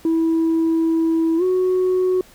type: tone with pitch glide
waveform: sine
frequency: 326.6 to 368.7 Hz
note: E4 to F#4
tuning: -16 to -6 cents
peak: -13 dBFS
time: 0.05-2.21 s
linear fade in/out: 2 ms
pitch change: +210 cents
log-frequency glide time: 1.37-1.43 s
effects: tanh soft clip ceiling -13 dBFS + pink hiss -48 dBFS RMS until 2.34 s